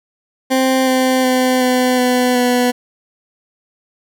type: tone with pitch steps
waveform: 20% pulse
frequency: 261.6 / 258.6 / 255.6 / 252.7 / 249.8 / 246.9 Hz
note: C4 / C4 / C4 / B3 / B3 / B3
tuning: 0 / -20 / -40 / +40 / +20 / 0 cents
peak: -7 dBFS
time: 0.5-2.72 s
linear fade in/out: 20 ms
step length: 370 ms
effects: none